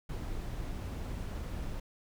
brown noise, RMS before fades -38 dBFS, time 0.09-1.8 s, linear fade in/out 5 ms, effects none

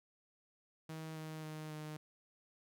sawtooth tone with pitch steps, 158.8 / 156.98 / 155.17 / 153.39 Hz, D#3 / D#3 / D#3 / D#3, +36 / +16 / -4 / -24 cents, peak -40 dBFS, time 0.89-1.97 s, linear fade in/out 5 ms, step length 270 ms, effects none

